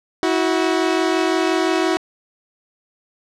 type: tone pair together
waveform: sawtooth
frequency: 324.2 / 370 Hz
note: E4 / F#4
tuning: -29 / 0 cents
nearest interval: major second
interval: 229 cents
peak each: -15 dBFS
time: 0.23-1.97 s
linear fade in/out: 0 ms
effects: low-pass 6000 Hz 12 dB/octave